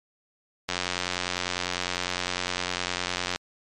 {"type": "click train", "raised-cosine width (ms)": 0.2, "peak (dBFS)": -9, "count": 241, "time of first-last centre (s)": [0.69, 3.36], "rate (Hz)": 89.9, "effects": ["MP3 64 kbps"]}